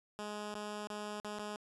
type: tone with dropouts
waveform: 10% pulse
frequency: 209.1 Hz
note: G#3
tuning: 12 cents sharp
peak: -32 dBFS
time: 0.19-1.56 s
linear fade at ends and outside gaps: 0 ms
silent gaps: 0.543-0.553 / 0.872-0.902 / 1.2-1.247 / 1.386-1.394 s
effects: resampled to 24000 Hz